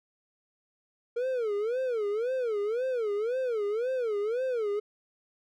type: tone with vibrato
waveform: triangle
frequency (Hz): 460.7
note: A#4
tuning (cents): -20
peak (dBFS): -25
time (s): 1.16-4.8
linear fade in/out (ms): 10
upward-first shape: sine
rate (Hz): 1.9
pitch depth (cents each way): 220
effects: none